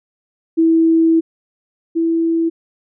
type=tone pair in turn; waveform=sine; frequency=326.7 / 330.1 Hz; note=E4 / E4; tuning=-15 / +2 cents; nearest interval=unison; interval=17 cents; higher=second; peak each=-9 / -13 dBFS; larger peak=first; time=0.57-1.21 / 1.95-2.5 s; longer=first; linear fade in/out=20 ms; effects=none